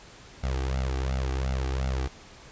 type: tone with flanger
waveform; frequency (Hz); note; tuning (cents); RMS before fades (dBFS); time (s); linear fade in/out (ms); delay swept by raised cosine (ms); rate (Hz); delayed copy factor
sawtooth; 65.41; C2; 0; -28; 0.43-2.08; 10; 1.4 to 2.6; 2.8; +0.8
effects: pink hiss -49 dBFS RMS until 2.51 s + resampled to 16000 Hz